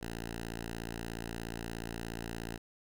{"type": "tone with notch filter", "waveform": "5% pulse", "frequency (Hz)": 56.9, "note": "A#1", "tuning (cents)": -41, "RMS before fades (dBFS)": -41, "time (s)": [0.01, 2.58], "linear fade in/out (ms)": 10, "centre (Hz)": 560, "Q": 1.8, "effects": []}